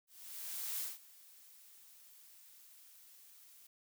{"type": "noise with ADSR envelope", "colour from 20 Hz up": "blue", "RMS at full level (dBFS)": -39, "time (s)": [0.07, 3.67], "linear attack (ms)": 740, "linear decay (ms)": 170, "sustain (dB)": -21, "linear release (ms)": 4, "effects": []}